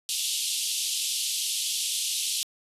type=band-pass noise; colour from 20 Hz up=pink; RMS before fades=-29 dBFS; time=0.09-2.43 s; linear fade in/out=0 ms; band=2900 to 12000 Hz; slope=48 dB/octave; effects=resampled to 32000 Hz

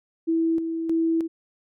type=tone with tremolo; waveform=sine; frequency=327.8 Hz; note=E4; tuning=10 cents flat; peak=-19 dBFS; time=0.27-1.28 s; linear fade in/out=20 ms; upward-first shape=square; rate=1.6 Hz; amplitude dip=50%; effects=none

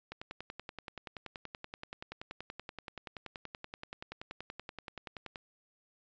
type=click train; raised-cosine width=0.3 ms; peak=-26 dBFS; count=56; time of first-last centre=0.12-5.358 s; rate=10.5 Hz; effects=resampled to 16000 Hz

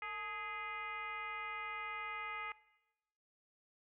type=tone with frequency modulation; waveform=sine; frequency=1661.2 Hz; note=G#6; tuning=in tune; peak=-40 dBFS; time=0.02-2.52 s; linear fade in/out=2 ms; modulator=402 Hz; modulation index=2; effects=noise-tail reverb RT60 1.0 s tail -20 dB re dry

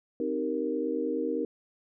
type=chord; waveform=sine; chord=C minor seventh; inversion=none; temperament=equal with one note detuned; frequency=261.6 / 311.1 / 387.3 / 466.2 Hz; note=C4 / Eb4 / G4 / Bb4; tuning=0 / 0 / -21 / 0 cents; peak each=-34 / -32 / -36 / -31 dBFS; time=0.2-1.45 s; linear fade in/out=2 ms; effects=none

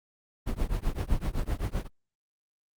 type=noise with tremolo; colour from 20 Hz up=brown; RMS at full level=-25 dBFS; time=0.46-1.88 s; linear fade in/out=20 ms; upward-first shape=triangle; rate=7.8 Hz; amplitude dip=100%; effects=Opus 24 kbps

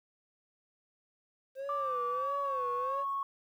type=tone with vibrato; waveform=triangle; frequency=523.3 Hz; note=C5; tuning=in tune; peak=-34 dBFS; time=1.55-3.05 s; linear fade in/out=50 ms; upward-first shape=sine; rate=1.5 Hz; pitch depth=130 cents each way
type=tone with pitch glide; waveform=sine; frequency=1174.7 to 1102.4 Hz; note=D6 to C#6; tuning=0 to -10 cents; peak=-31 dBFS; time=1.69-3.23 s; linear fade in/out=2 ms; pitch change=-110 cents; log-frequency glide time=1.92-2.67 s
effects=tanh soft clip ceiling -23 dBFS + 11-bit

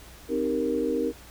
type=chord; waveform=sine; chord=C minor seventh; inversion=none; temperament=equal; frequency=261.6 / 311.1 / 392 / 466.2 Hz; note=C4 / Eb4 / G4 / Bb4; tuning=0 / 0 / 0 / 0 cents; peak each=-30 / -29 / -32 / -27 dBFS; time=0.28-1.13 s; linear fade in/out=50 ms; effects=added 60 Hz sine -49 dBFS peak until 1.3 s + pink hiss -49 dBFS RMS until 1.3 s

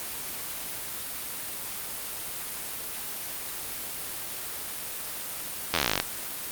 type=slowing click train; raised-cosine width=0.2 ms; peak=-5 dBFS; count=17; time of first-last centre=5.74-6 s; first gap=11 ms; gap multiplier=1.05; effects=white hiss -35 dBFS RMS until 6.51 s + Opus 32 kbps

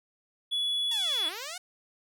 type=tone; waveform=triangle; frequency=3400 Hz; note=G#7; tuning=40 cents sharp; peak=-25 dBFS; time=0.51-1.3 s; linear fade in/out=20 ms
type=linear two-way sweep; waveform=5% pulse; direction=down then up; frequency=953 to 300.2 to 752 Hz; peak=-25 dBFS; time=0.91-1.58 s; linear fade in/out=5 ms; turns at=1.27 s
effects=none

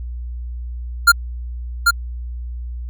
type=tone with echo; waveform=square; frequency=1396.9 Hz; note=F6; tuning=in tune; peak=-6 dBFS; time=1.07-1.12 s; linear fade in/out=10 ms; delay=790 ms; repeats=1; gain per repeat=-4 dB; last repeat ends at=1.91 s; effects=added 60 Hz sine -25 dBFS peak until 2.89 s

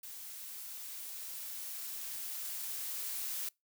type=noise with level ramp; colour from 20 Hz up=blue; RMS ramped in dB=-47 to -38 dBFS; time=0.03-3.49 s; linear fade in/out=5 ms; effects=noise-tail reverb RT60 0.2 s tail -25 dB re dry

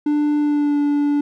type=tone with pitch glide; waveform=triangle; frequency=296 to 289.9 Hz; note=D4 to D4; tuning=+14 to -22 cents; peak=-13 dBFS; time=0.06-1.21 s; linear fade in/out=5 ms; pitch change=-36 cents; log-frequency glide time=0.38-0.78 s; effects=none

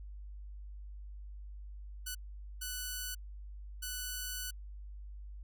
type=tone bursts at uneven times; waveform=5% pulse; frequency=1487 Hz; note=F#6; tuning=8 cents sharp; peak=-27 dBFS; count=3; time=2.06-2.15 / 2.61-3.15 / 3.82-4.51 s; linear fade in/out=10 ms; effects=added 50 Hz sine -44 dBFS peak until 5.43 s

